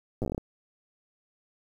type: slowing click train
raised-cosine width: 2 ms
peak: -18 dBFS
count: 10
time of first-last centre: 0.22-0.379 s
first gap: 8 ms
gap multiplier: 1.19
effects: 9-bit